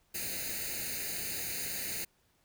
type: noise with comb filter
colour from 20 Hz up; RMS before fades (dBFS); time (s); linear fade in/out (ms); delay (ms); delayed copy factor
white; -37; 0.14-2.05; 10; 0.45; +0.9
effects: pink hiss -71 dBFS RMS until 2.44 s

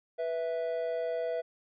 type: tone pair together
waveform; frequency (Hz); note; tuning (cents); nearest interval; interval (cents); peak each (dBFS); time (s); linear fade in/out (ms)
triangle; 492.4 / 657.9; B4 / E5; -5 / -4; perfect fourth; 501; -31 / -31; 0.18-1.42; 20
effects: resampled to 11025 Hz

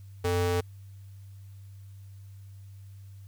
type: ring-modulated tone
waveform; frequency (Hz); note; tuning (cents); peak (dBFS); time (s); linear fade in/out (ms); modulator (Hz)
square; 174.5; F3; -1; -22; 0.24-0.61; 10; 268
effects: added 98 Hz sine -44 dBFS peak until 3.27 s + white hiss -66 dBFS RMS until 3.27 s

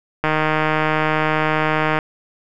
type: click train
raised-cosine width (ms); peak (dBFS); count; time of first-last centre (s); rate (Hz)
0.5; -3; 272; 0.24-1.988; 155
effects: none

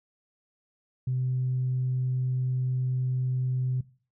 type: tone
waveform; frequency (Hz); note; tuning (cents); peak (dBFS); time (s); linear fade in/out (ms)
sine; 127.9; C3; -39; -24; 1.07-3.81; 5
effects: noise-tail reverb RT60 0.4 s tail -20 dB re dry + tanh soft clip ceiling -20 dBFS

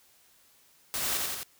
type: noise with echo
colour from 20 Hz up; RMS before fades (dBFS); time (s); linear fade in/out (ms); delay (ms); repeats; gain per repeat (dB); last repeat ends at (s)
white; -32; 0.94-1.17; 0; 87; 3; -2; 1.431
effects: white hiss -62 dBFS RMS until 1.59 s

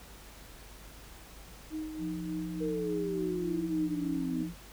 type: tone with tremolo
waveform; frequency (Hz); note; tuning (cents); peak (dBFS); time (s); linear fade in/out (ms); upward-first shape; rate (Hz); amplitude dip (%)
sine; 312.1; D#4; +5; -33; 1.7-4.5; 50; sine; 3.4; 50
type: tone with pitch glide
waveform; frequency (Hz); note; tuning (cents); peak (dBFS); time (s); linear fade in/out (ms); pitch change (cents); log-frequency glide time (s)
sine; 174.61 to 172.7; F3 to F3; 0 to -19; -37; 1.98-4.55; 50; -19; 3.73-3.93
type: exponential sweep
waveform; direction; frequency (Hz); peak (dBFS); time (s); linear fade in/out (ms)
sine; down; 469.4 to 249.3; -32; 2.6-4.44; 20
effects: added 50 Hz sine -52 dBFS peak until 4.72 s + pink hiss -52 dBFS RMS until 4.72 s

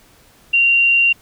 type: tone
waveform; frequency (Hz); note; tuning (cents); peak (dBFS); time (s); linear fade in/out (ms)
sine; 2764; F7; -19; -10; 0.53-1.13; 10
effects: pink hiss -50 dBFS RMS until 1.21 s

